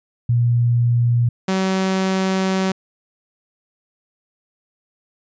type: tone pair in turn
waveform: sine / sawtooth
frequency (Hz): 119.5 / 189.69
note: A#2 / F#3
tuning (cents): +43 / +43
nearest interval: minor sixth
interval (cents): 800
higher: second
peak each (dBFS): -13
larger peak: neither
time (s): 0.29-1.29 / 1.48-2.72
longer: second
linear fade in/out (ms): 5
effects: resampled to 16000 Hz

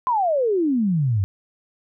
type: exponential sweep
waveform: sine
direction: down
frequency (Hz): 1046.5 to 92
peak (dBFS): -17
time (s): 0.07-1.24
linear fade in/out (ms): 0
effects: none

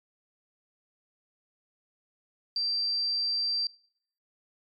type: tone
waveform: sine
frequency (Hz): 4699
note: D8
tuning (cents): 0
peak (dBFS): -26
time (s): 2.56-3.67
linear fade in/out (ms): 2
effects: noise-tail reverb RT60 0.6 s tail -23 dB re dry + MP3 64 kbps

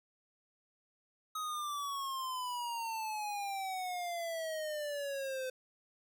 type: exponential sweep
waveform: square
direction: down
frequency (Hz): 1268 to 512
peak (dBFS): -37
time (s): 1.35-5.5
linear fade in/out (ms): 5
effects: none

